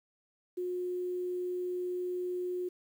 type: tone with quantisation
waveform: sine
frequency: 360.2 Hz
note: F#4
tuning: 46 cents flat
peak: -32 dBFS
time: 0.57-2.69 s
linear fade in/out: 10 ms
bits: 10
effects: none